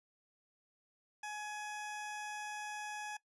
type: tone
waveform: 20% pulse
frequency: 841 Hz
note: G#5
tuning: 22 cents sharp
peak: -36 dBFS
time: 1.23-3.17 s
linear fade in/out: 5 ms
effects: noise-tail reverb RT60 0.1 s tail -20 dB re dry + resampled to 22050 Hz